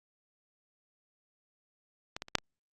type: clicks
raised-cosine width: 0.2 ms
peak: -20 / -20 / -30 / -6 / -25 dBFS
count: 5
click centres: 2.165 / 2.221 / 2.284 / 2.353 / 2.385 s
effects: Opus 48 kbps